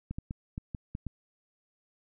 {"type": "clicks", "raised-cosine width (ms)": 5, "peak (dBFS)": -23, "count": 7, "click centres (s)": [0.11, 0.185, 0.309, 0.579, 0.748, 0.951, 1.067], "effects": []}